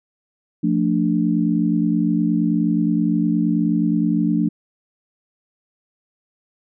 sine chord, D minor, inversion first, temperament equal with one note detuned, 174.61 / 223.2 / 293.7 Hz, F3 / A3 / D4, 0 / +25 / 0 cents, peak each -20 dBFS, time 0.63-4.49 s, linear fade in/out 10 ms, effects none

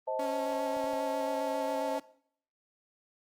sine chord, A diminished, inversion first, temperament equal with one note detuned, 523.3 / 631.7 / 880 Hz, C5 / Eb5 / A5, 0 / +26 / 0 cents, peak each -35 dBFS, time 0.07-1.99 s, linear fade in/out 10 ms
sawtooth tone with vibrato, 276.4 Hz, C#4, 5 cents flat, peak -33 dBFS, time 0.19-2 s, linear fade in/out 5 ms, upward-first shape square, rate 7.4 Hz, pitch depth 17 cents each way
clicks, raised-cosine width 2 ms, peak -38 dBFS, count 3, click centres 0.768 / 0.842 / 0.934 s
effects noise-tail reverb RT60 0.6 s tail -20 dB re dry + Opus 32 kbps

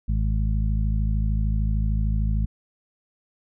harmonic tone, 53.3 Hz, G#1, 46 cents sharp, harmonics 1 / 2 / 3 / 4, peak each -21 / -27 / -31 / -33 dBFS, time 0.08-2.46 s, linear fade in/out 10 ms, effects none

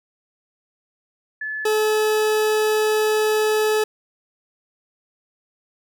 sine / 40% pulse tone pair in turn, 1727 / 429.9 Hz, A6 / A4, -33 / -40 cents, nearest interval 2 octaves, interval 2407 cents, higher first, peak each -25 / -16 dBFS, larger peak second, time 1.41-1.65 / 1.65-3.84 s, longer second, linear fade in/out 5 ms, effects none

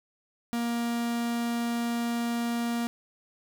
45% pulse tone, 235.4 Hz, A#3, 17 cents sharp, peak -27 dBFS, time 0.53-2.87 s, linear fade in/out 0 ms, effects 10-bit

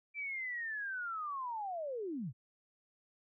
sine linear sweep, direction down, 2349 to 102.4 Hz, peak -37 dBFS, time 0.14-2.33 s, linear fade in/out 50 ms, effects none

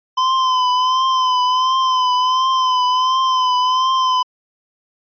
square tone with vibrato, 1023 Hz, C6, 39 cents flat, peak -14 dBFS, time 0.17-4.23 s, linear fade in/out 10 ms, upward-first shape triangle, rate 1.4 Hz, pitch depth 49 cents each way, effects resampled to 11025 Hz

